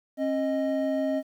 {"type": "tone pair together", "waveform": "triangle", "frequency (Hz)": [269.8, 623.4], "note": ["C#4", "D#5"], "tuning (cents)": [-47, 3], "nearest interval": "octave + major second", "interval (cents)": 1450, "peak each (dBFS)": -25, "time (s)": [0.17, 1.23], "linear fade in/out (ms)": 50, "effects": ["10-bit"]}